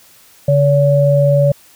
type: tone pair together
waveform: sine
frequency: 142.5 / 569.6 Hz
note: C#3 / C#5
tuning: +48 / +47 cents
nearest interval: 2 octaves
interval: 2399 cents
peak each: -11 dBFS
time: 0.48-1.52 s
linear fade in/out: 5 ms
effects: white hiss -46 dBFS RMS until 1.75 s